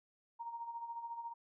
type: tone with tremolo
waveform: sine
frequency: 932.3 Hz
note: A#5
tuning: in tune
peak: -39 dBFS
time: 0.39-1.34 s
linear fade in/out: 20 ms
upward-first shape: sine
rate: 14 Hz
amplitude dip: 60%
effects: none